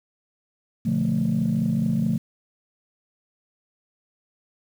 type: chord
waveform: sine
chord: B half-diminished seventh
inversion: none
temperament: just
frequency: 123.47 / 148.16 / 177.8 / 222.2 Hz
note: B2 / D3 / F3 / A3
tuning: 0 / +16 / +31 / +17 cents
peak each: -28 / -26 / -24 / -22 dBFS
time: 0.85-2.18 s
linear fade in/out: 10 ms
effects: tanh soft clip ceiling -14 dBFS + 8-bit